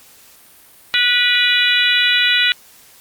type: harmonic tone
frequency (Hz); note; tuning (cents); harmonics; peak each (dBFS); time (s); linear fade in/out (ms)
488.9; B4; -18; 3 / 4 / 5 / 6 / 7 / 8; -19 / -19 / -19 / -19 / -19 / -19; 0.94-2.52; 0
effects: white hiss -46 dBFS RMS until 3 s + Opus 48 kbps